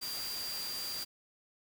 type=tone in noise; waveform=sine; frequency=4744 Hz; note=D8; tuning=17 cents sharp; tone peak=-38 dBFS; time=0.01-1.05 s; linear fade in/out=20 ms; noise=white; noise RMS=-42 dBFS; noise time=0.01-1.05 s; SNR=+1 dB; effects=none